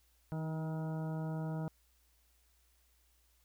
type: harmonic tone with a mistuned harmonic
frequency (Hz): 158.9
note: D#3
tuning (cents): +37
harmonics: 1 / 2 / 3 / 4 / 5 / 6 / 8 / 9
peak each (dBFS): -36 / -46 / -50 / -48 / -52 / -53 / -58 / -58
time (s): 0.32-1.68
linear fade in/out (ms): 0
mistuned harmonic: 2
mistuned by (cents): -26
effects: added 59 Hz sine -70 dBFS peak until 3.44 s + white hiss -73 dBFS RMS until 3.44 s